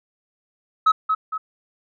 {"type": "tone with echo", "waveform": "sine", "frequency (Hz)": 1283, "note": "E6", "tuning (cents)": -47, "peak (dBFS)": -9, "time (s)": [0.86, 0.92], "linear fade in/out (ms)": 10, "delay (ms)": 230, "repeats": 2, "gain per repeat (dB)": -7, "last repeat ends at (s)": 1.38, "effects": ["tanh soft clip ceiling -11 dBFS"]}